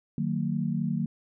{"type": "tone cluster", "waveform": "sine", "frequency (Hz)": [152.9, 184.3, 228.2], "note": ["D#3", "F#3", "A#3"], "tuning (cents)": [-30, -7, -37], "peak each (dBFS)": -30, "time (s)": [0.18, 1.06], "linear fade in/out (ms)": 2, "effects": []}